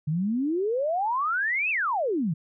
sine exponential two-way sweep, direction up then down, 144.9 to 2700 to 144.9 Hz, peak -23 dBFS, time 0.07-2.34 s, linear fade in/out 10 ms, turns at 1.7 s, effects none

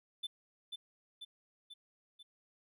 triangle tone with echo, 3520 Hz, A7, in tune, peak -35 dBFS, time 0.23-0.27 s, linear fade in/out 10 ms, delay 490 ms, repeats 4, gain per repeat -4 dB, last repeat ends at 2.23 s, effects none

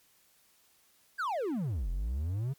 triangle exponential two-way sweep, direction down then up, 1661.2 to 41.2 to 142.9 Hz, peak -28 dBFS, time 1.18-2.54 s, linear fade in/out 20 ms, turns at 1.9 s, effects white hiss -66 dBFS RMS until 2.58 s + MP3 96 kbps

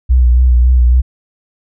sine tone with vibrato, 61.74 Hz, B1, in tune, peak -5 dBFS, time 0.09-1.02 s, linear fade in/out 20 ms, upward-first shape sine, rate 3.6 Hz, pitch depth 43 cents each way, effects none

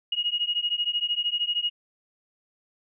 sine beating tone pair, 2876 / 2889 Hz, F#7 / F#7, -50 / -42 cents, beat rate 13 Hz, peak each -27 dBFS, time 0.12-1.7 s, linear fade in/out 5 ms, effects none

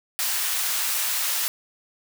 white high-pass noise, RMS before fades -25 dBFS, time 0.19-1.48 s, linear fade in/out 0 ms, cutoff 940 Hz, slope 12 dB/octave, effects none

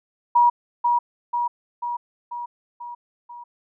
sine tone with echo, 959 Hz, A#5, 49 cents sharp, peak -12 dBFS, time 0.35-0.5 s, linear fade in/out 10 ms, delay 490 ms, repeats 6, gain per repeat -4 dB, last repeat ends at 3.44 s, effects none

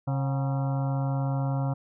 harmonic tone with a mistuned harmonic, 135.8 Hz, C#3, 35 cents flat, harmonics 1 / 2 / 4 / 5 / 6 / 7 / 8 / 9 / 10, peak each -25 / -35 / -38 / -39 / -43 / -42 / -48 / -48 / -47 dBFS, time 0.07-1.74 s, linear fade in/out 10 ms, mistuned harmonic 5, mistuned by +88 cents, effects none

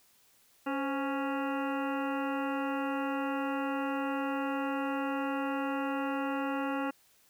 harmonic tone with a mistuned harmonic, 277.2 Hz, C#4, in tune, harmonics 1 / 2 / 3 / 4 / 5 / 6 / 7 / 9 / 10, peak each -33 / -38 / -38 / -41 / -40 / -48 / -47 / -50 / -47 dBFS, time 0.66-6.91 s, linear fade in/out 10 ms, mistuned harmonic 2, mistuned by -84 cents, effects white hiss -65 dBFS RMS until 7.29 s

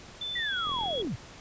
sine tone with pitch glide, 3520 to 3338 Hz, A7 to G#7, 0 to +8 cents, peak -32 dBFS, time 0.21-1.02 s, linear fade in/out 5 ms, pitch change -92 cents, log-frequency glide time 0.46-0.54 s
sine linear sweep, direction down, 1975 to 77.78 Hz, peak -30 dBFS, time 0.35-1.16 s, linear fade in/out 10 ms
click train, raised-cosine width 2 ms, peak -30 dBFS, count 18, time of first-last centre 0.67-1.072 s, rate 42.3 Hz
effects pink hiss -48 dBFS RMS until 1.4 s + resampled to 16000 Hz

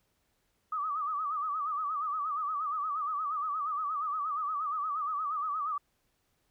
sine tone with vibrato, 1209 Hz, D6, 50 cents sharp, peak -30 dBFS, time 0.72-5.78 s, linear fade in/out 5 ms, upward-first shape sine, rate 8.5 Hz, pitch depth 110 cents each way, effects pink hiss -75 dBFS RMS until 6.5 s

